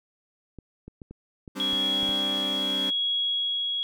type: clicks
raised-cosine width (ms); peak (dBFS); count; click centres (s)
3; -28; 8; 0.587 / 0.88 / 1.018 / 1.11 / 1.478 / 1.732 / 2.031 / 2.092
type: chord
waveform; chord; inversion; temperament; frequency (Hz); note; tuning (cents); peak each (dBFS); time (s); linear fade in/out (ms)
sawtooth; G suspended fourth; none; equal; 196 / 261.6 / 293.7; G3 / C4 / D4; 0 / 0 / 0; -32; 1.55-2.91; 20
type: tone with tremolo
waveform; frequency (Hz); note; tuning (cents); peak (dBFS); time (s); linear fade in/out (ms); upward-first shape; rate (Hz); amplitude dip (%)
sine; 3322; G#7; 0; -23; 1.6-3.83; 0; sine; 0.82; 25
effects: none